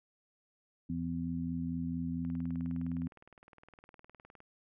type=harmonic tone; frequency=84.4 Hz; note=E2; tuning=41 cents sharp; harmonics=1 / 2 / 3; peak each=-43 / -37 / -36 dBFS; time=0.89-3.08 s; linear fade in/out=10 ms
type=click train; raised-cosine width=0.5 ms; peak=-40 dBFS; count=43; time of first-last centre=2.25-4.404 s; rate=19.5 Hz
effects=none